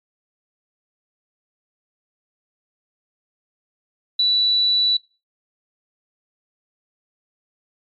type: tone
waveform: sine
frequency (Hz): 3951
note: B7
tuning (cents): 0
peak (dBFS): -14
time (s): 4.19-4.97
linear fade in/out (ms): 5
effects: noise-tail reverb RT60 0.3 s tail -21 dB re dry + MP3 96 kbps